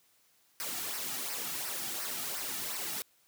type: noise with flanger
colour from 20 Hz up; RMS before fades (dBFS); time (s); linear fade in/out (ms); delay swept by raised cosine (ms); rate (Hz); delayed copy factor
white; -37; 0.6-3.02; 0; 0.28 to 1.98; 2.8; -0.6
effects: white hiss -68 dBFS RMS until 3.27 s + high-pass 80 Hz 12 dB/octave